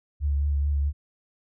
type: tone with vibrato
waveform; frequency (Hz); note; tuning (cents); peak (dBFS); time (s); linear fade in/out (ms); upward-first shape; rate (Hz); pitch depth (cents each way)
sine; 71.7; D2; -41; -21; 0.2-0.93; 50; triangle; 4.6; 35
effects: none